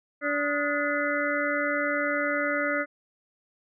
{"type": "harmonic tone with a mistuned harmonic", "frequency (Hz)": 290, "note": "D4", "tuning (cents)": -22, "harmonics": [1, 2, 4, 5, 6, 7], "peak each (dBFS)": [-32, -29, -34, -30, -35, -31], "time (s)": [0.21, 2.86], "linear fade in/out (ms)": 50, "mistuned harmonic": 4, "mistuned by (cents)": 130, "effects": []}